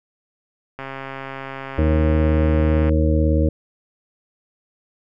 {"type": "click train", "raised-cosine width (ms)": 0.5, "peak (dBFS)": -16, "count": 285, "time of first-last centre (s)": [0.79, 2.894], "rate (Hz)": 135}
{"type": "harmonic tone", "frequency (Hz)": 78, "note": "D#2", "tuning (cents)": 5, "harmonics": [1, 2, 3, 4, 6, 7], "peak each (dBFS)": [-16, -24, -26, -22, -26, -25], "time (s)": [1.78, 3.49], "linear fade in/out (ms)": 5}
{"effects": []}